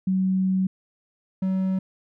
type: tone pair in turn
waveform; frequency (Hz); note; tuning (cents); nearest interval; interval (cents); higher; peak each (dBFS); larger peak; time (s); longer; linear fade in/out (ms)
sine / triangle; 188.3 / 189.01; F#3 / F#3; +31 / +37; unison; 6; second; -19; neither; 0.07-0.67 / 1.42-1.79; first; 5
effects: none